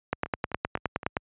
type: two click trains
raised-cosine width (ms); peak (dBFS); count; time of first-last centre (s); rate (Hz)
0.5; -22 / -10; 4 / 11; 0.26-1.031 / 0.13-1.168; 3.89 / 9.63
effects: high-pass 60 Hz 12 dB/octave + resampled to 8000 Hz